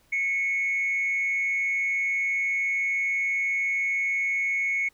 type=tone with frequency modulation; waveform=sine; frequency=2200 Hz; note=C#7; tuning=14 cents flat; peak=-22 dBFS; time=0.12-4.89 s; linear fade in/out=10 ms; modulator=173 Hz; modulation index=0.33; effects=tanh soft clip ceiling -19 dBFS + pink hiss -63 dBFS RMS until 4.93 s